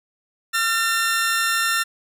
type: tone pair together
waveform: sawtooth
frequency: 1368.2 / 1800 Hz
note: F6 / A6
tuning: -36 / +39 cents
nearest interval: perfect fourth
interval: 475 cents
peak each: -18 dBFS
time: 0.53-1.84 s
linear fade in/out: 20 ms
effects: none